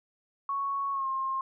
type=tone with pitch glide; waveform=sine; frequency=1108.7 to 1065.4 Hz; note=C#6 to C6; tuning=0 to +31 cents; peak=-28 dBFS; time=0.49-1.41 s; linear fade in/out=2 ms; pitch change=-69 cents; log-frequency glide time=0.92-1.07 s; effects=none